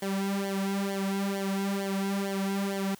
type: tone with flanger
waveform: sawtooth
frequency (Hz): 196.3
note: G3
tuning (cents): +3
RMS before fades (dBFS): -30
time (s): 0.02-2.95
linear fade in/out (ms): 5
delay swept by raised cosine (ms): 0.77 to 3.47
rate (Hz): 2.2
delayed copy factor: -0.85
effects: white hiss -54 dBFS RMS until 2.99 s